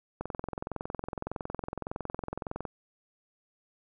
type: click train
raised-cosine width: 1 ms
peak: -20 dBFS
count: 54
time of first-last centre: 0.21-2.652 s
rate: 21.7 Hz
effects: none